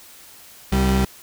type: tone pair together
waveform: 35% pulse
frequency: 66 / 193.93 Hz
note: C2 / G3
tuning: +16 / -18 cents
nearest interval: octave + perfect fifth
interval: 1866 cents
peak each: -17 dBFS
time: 0.72-1.05 s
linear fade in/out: 5 ms
effects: white hiss -45 dBFS RMS until 1.22 s